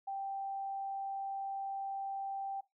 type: tone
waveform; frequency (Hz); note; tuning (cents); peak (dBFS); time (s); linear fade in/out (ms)
sine; 784; G5; 0; -36; 0.07-2.61; 10
effects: noise-tail reverb RT60 0.2 s tail -18 dB re dry